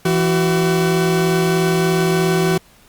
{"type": "tone pair together", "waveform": "40% pulse", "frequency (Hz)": [166.92, 377.1], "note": ["E3", "F#4"], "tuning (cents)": [22, 33], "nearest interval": "octave + major second", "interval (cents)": 1411, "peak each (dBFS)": -16, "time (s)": [0.05, 2.58], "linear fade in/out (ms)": 5, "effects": ["pink hiss -50 dBFS RMS until 2.88 s", "Opus 48 kbps"]}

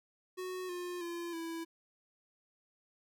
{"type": "tone with pitch steps", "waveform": "square", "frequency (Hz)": [368.6, 355.4, 342.7, 330.5], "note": ["F#4", "F4", "F4", "E4"], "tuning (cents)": [-7, 30, -33, 5], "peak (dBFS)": -39, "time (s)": [0.37, 1.65], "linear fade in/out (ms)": 20, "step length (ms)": 320, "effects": []}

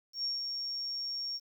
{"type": "tone with ADSR envelope", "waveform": "sine", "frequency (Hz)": 5530, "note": "F8", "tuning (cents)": -18, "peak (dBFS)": -30, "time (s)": [0.13, 1.4], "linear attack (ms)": 110, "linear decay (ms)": 160, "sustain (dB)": -4, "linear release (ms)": 42, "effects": ["10-bit"]}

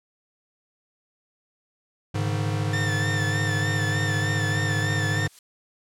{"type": "chord", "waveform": "square", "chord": "Ab suspended fourth", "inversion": "none", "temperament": "equal with one note detuned", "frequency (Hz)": [103.83, 140.77, 155.56], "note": ["Ab2", "Db3", "Eb3"], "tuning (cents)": [0, 27, 0], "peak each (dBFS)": [-26, -31, -31], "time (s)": [2.14, 5.28], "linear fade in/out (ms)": 10}
{"type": "tone with vibrato", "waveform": "40% pulse", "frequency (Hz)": 1776, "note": "A6", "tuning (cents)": 16, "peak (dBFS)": -26, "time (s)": [2.73, 5.27], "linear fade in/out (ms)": 5, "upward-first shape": "sine", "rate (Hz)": 3.3, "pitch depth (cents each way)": 43}
{"type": "noise with exponential growth", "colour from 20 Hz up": "blue", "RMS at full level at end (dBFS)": -43, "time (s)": [4.93, 5.39], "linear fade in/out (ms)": 2, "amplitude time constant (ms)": 99}
{"effects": ["low-pass 9000 Hz 12 dB/octave"]}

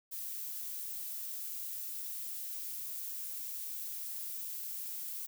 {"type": "noise", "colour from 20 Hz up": "violet", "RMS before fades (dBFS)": -41, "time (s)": [0.11, 5.27], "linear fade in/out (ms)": 20, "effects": []}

